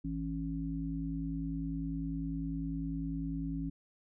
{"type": "harmonic tone", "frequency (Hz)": 55, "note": "A1", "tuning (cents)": 0, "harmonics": [1, 3, 5], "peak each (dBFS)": [-40, -38, -37], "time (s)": [0.04, 3.7], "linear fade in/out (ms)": 10, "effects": []}